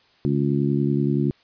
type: harmonic tone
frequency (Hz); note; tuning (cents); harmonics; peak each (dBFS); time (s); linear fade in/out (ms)
70.6; C#2; +32; 2 / 3 / 4 / 5; -22 / -24 / -25 / -26; 0.25-1.31; 0
effects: white hiss -58 dBFS RMS until 1.43 s + resampled to 11025 Hz